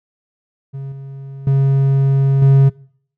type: tone with level steps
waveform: triangle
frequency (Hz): 136.6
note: C#3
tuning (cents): -25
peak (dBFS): -22 / -26 / -8 / -4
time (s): 0.73-2.7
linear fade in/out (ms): 20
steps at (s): 0.92 / 1.47 / 2.42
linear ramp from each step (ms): 2
effects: noise-tail reverb RT60 0.6 s tail -23 dB re dry